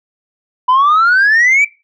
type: exponential sweep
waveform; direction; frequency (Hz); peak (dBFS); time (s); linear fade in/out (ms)
sine; up; 987.8 to 2351; -5; 0.68-1.65; 10
effects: noise-tail reverb RT60 0.3 s tail -21 dB re dry + tanh soft clip ceiling -5 dBFS